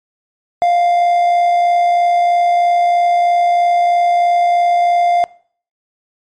triangle tone with amplitude modulation, 699 Hz, F5, 1 cent sharp, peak -6 dBFS, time 0.62-5.24 s, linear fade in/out 0 ms, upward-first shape sine, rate 63.1 Hz, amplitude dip 30%, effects noise-tail reverb RT60 0.5 s tail -22 dB re dry + MP3 48 kbps

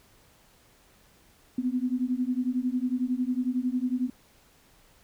sine beating tone pair, 246.2 / 257.2 Hz, B3 / C4, -5 / -30 cents, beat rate 11 Hz, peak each -28 dBFS, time 1.58-4.1 s, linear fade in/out 5 ms, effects pink hiss -60 dBFS RMS until 5.03 s

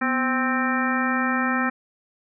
harmonic tone with a mistuned harmonic, 261.6 Hz, C4, in tune, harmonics 1 / 2 / 3 / 4 / 5 / 6 / 7 / 9, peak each -24 / -34 / -31 / -32 / -27 / -30 / -27 / -34 dBFS, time 0.01-1.7 s, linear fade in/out 10 ms, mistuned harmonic 1, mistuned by -87 cents, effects none

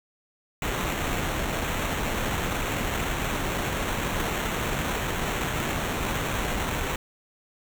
pink noise with sample-and-hold, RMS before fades -28 dBFS, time 0.62-6.96 s, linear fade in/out 2 ms, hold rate 4900 Hz, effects none

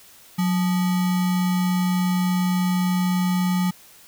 sine tone with sample-and-hold, 181.7 Hz, F#3, 31 cents flat, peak -18 dBFS, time 0.38-3.71 s, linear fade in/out 10 ms, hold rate 1050 Hz, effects white hiss -49 dBFS RMS until 4.07 s

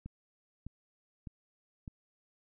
click train, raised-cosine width 5 ms, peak -30 dBFS, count 4, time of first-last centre 0.06-1.878 s, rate 1.65 Hz, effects none

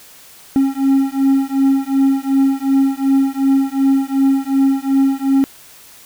triangle beating tone pair, 270 / 272.7 Hz, C#4 / C#4, -45 / -28 cents, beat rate 2.7 Hz, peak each -13 dBFS, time 0.56-5.44 s, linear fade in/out 0 ms, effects white hiss -42 dBFS RMS until 6.05 s

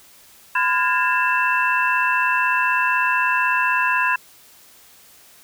sine tone cluster, 1010 / 1413 / 1644 / 1780 / 2668 Hz, B5 / F6 / G#6 / A6 / E7, +39 / +20 / -18 / +20 / +20 cents, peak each -20 / -27 / -21 / -29 / -23 dBFS, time 0.55-4.16 s, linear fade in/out 5 ms, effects white hiss -49 dBFS RMS until 5.43 s

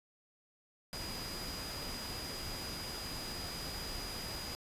sine tone in noise, 4912 Hz, D#8, 23 cents flat, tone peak -44 dBFS, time 0.93-4.55 s, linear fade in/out 0 ms, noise pink, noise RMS -43 dBFS, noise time 0.93-4.55 s, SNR -4 dB, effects resampled to 32000 Hz

